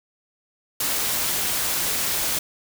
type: noise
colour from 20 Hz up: white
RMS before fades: -24 dBFS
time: 0.8-2.39 s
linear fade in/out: 5 ms
effects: none